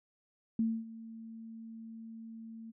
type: tone with ADSR envelope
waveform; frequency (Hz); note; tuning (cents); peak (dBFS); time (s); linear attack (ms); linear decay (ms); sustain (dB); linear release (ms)
sine; 225.4; A3; +42; -26; 0.59-2.72; 3; 250; -18; 24
effects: none